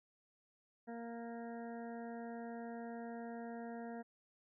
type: harmonic tone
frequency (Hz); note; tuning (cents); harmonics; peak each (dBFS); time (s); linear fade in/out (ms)
232.9; A#3; -1; 1 / 2 / 3 / 4 / 6 / 7 / 8; -46 / -50 / -50 / -59 / -62 / -61 / -62; 0.87-4.03; 20
effects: none